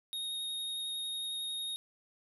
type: tone with vibrato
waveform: square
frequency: 3729 Hz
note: A#7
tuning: in tune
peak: -36 dBFS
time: 0.13-1.76 s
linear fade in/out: 0 ms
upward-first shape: triangle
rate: 11 Hz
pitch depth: 12 cents each way
effects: none